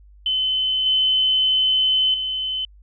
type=tone with level steps; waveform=sine; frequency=3046 Hz; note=F#7; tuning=50 cents sharp; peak=-18 / -15 / -22 dBFS; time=0.26-2.65 s; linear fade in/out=2 ms; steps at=0.86 / 2.14 s; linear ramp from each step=2 ms; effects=added 50 Hz sine -45 dBFS peak until 2.82 s